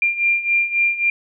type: beating tone pair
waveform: sine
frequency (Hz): 2386 / 2389.7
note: D7 / D7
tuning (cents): +27 / +30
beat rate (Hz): 3.7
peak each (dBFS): -21 / -17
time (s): 0.02-1.1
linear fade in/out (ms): 2
effects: none

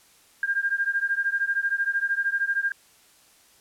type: beating tone pair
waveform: sine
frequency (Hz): 1600 / 1613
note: G6 / G6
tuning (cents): +35 / +49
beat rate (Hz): 13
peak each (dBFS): -25 / -26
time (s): 0.43-2.72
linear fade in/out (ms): 2
effects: white hiss -57 dBFS RMS until 3.6 s + low-pass 12000 Hz 12 dB/octave

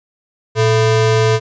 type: ring-modulated tone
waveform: square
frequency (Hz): 277.2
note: C#4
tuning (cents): 0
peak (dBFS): -8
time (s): 0.55-1.4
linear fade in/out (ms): 50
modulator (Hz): 161
effects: resampled to 16000 Hz

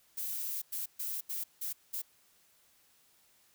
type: noise bursts at uneven times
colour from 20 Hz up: violet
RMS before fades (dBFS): -37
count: 6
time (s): 0.17-0.62 / 0.72-0.86 / 0.99-1.21 / 1.29-1.44 / 1.61-1.73 / 1.93-2.02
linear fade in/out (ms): 10
effects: white hiss -67 dBFS RMS until 3.54 s

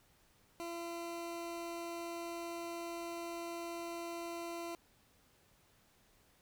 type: tone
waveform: 20% pulse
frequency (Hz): 339.7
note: F4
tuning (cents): -48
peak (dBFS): -36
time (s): 0.6-4.75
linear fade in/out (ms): 0
effects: pink hiss -69 dBFS RMS until 6.41 s

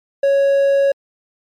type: tone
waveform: triangle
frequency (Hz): 554.4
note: C#5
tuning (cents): 0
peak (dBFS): -9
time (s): 0.23-0.92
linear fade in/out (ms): 5
effects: MP3 96 kbps

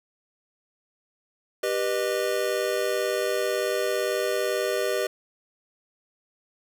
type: chord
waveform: square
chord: G augmented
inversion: none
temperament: just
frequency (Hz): 392 / 490 / 612.5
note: G4 / B4 / D#5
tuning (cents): 0 / -14 / -27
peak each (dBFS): -29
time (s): 1.63-5.07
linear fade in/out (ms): 5
effects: none

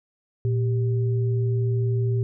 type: tone pair together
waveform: sine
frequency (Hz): 116.54 / 392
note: A#2 / G4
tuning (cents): 0 / 0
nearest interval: octave + major sixth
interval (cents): 2100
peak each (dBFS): -20 / -30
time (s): 0.45-2.23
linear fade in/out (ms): 0
effects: none

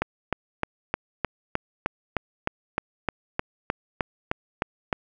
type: click train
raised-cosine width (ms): 0.5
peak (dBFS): -8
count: 17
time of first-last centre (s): 0.02-4.928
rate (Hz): 3.26
effects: none

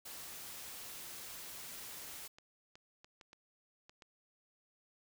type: noise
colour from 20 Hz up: white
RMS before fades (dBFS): -48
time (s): 0.05-2.28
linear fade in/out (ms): 10
type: clicks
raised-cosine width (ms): 0.2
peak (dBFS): -38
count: 8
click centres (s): 2.251 / 2.385 / 2.755 / 3.045 / 3.212 / 3.331 / 3.895 / 4.022
effects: none

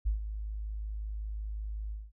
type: tone with ADSR envelope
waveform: sine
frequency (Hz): 52.7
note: G#1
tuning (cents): +26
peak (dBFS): -24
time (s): 0.05-2.12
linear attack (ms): 19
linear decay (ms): 120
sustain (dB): -10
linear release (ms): 210
effects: none

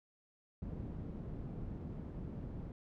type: low-pass noise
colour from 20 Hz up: white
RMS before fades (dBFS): -44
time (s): 0.62-2.72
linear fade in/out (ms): 2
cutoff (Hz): 190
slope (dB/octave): 12
effects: none

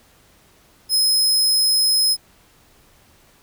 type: tone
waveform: sawtooth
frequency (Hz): 5120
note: D#8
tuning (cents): +49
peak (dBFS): -12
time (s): 0.89-2.17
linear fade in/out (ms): 50
effects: pink hiss -54 dBFS RMS until 3.42 s

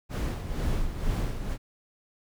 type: noise with tremolo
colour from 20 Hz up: brown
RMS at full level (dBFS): -26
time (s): 0.09-1.58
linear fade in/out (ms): 50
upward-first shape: sine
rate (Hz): 2.1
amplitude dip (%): 60
effects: none

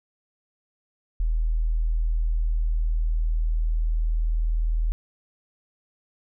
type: tone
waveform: sine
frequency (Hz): 40.11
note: E1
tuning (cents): -47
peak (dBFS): -20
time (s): 1.2-4.92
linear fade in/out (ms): 0
effects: none

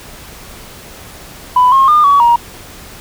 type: tone with pitch steps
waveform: sine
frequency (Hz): 997 / 1075 / 1210 / 1131 / 945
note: B5 / C6 / D#6 / C#6 / A#5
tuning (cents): +16 / +47 / -49 / +34 / +23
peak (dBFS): -4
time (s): 1.56-2.36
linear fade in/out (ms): 5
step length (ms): 160
effects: tanh soft clip ceiling -1 dBFS + pink hiss -34 dBFS RMS until 3 s

